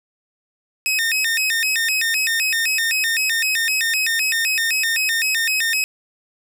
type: tone with vibrato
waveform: sawtooth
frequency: 2156 Hz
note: C#7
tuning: 49 cents flat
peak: -14 dBFS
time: 0.86-5.84 s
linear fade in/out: 0 ms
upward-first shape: square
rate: 3.9 Hz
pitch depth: 290 cents each way
effects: none